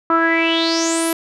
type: tone with low-pass filter sweep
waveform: sawtooth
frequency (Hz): 329.6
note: E4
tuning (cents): 0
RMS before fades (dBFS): -17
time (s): 0.1-1.13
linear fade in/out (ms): 2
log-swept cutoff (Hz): 1200 to 12000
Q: 7.9
effects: none